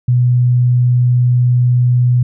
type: tone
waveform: sine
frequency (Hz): 123.47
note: B2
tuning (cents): 0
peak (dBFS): -8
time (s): 0.08-2.23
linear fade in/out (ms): 5
effects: none